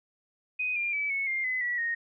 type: tone with pitch steps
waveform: sine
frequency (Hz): 2500 / 2397 / 2298 / 2203 / 2112 / 2025 / 1941.2 / 1861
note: D#7 / D7 / D7 / C#7 / C7 / B6 / B6 / A#6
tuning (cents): +8 / +35 / -38 / -11 / +16 / +43 / -30 / -3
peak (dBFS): -27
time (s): 0.59-1.95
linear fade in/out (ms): 10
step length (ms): 170
effects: none